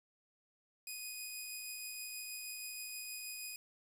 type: tone with tremolo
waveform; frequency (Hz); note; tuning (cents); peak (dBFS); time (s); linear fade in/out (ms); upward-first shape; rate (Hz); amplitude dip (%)
10% pulse; 2489; D#7; 0; -33; 0.87-3.56; 2; triangle; 6.3; 25
effects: 10-bit